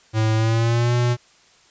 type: tone with pitch glide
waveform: square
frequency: 110 to 121.35 Hz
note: A2 to B2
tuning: 0 to -30 cents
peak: -17 dBFS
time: 0.13-1.17 s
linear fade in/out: 50 ms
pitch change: +170 cents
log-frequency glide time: 0.35-0.94 s
effects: white hiss -54 dBFS RMS until 1.7 s + resampled to 16000 Hz